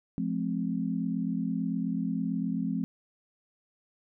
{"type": "chord", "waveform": "sine", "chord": "F minor", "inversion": "none", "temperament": "equal with one note detuned", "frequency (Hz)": [174.61, 213, 261.6], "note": ["F3", "Ab3", "C4"], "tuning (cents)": [0, 44, 0], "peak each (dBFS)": -32, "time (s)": [0.18, 2.84], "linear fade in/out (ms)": 0, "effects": []}